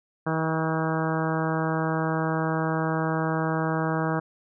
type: harmonic tone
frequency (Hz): 160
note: D#3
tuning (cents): +49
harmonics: 1 / 2 / 3 / 4 / 5 / 6 / 7 / 8 / 9 / 10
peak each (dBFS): -27 / -30 / -32 / -33 / -34 / -35 / -35 / -36 / -37 / -37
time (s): 0.26-4.2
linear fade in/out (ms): 10
effects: none